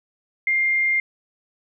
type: tone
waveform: sine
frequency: 2110 Hz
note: C7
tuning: 14 cents sharp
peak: -17 dBFS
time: 0.47-1 s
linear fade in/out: 2 ms
effects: none

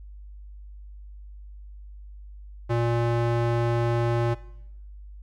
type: tone with band-pass filter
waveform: square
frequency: 117.8 Hz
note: A#2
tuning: 19 cents sharp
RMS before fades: -24 dBFS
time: 2.69-4.35 s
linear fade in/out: 20 ms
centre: 500 Hz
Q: 0.5
effects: noise-tail reverb RT60 0.8 s tail -18 dB re dry + added 50 Hz sine -40 dBFS peak until 5.22 s

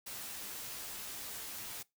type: noise with comb filter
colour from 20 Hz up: white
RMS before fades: -44 dBFS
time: 0.06-1.83 s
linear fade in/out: 10 ms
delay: 12 ms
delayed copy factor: -0.55
effects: noise-tail reverb RT60 0.2 s tail -22 dB re dry

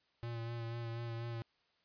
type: tone with vibrato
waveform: square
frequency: 116.54 Hz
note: A#2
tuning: in tune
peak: -40 dBFS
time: 0.23-1.42 s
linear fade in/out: 0 ms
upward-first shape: sine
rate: 4.1 Hz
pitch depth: 24 cents each way
effects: white hiss -75 dBFS RMS until 1.84 s + resampled to 11025 Hz

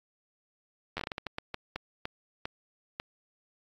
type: slowing click train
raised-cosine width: 0.3 ms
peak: -18 dBFS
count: 15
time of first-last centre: 0.97-2.999 s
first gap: 10 ms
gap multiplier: 1.36
effects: AAC 48 kbps

